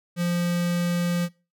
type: tone with notch filter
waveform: square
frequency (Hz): 174.2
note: F3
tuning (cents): -4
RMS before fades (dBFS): -24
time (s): 0.16-1.29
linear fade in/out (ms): 50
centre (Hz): 800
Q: 1.6
effects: noise-tail reverb RT60 0.3 s tail -22 dB re dry